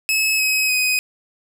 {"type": "tone with pitch steps", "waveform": "sawtooth", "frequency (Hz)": [2584, 2545, 2508], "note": ["E7", "D#7", "D#7"], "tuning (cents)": [-35, 39, 13], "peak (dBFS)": -13, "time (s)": [0.09, 0.99], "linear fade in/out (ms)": 0, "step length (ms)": 300, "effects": []}